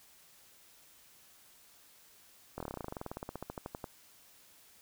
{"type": "slowing click train", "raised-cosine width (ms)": 1, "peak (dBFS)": -25, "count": 26, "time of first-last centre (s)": [2.58, 3.842], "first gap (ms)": 23, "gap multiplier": 1.06, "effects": ["white hiss -61 dBFS RMS until 4.81 s"]}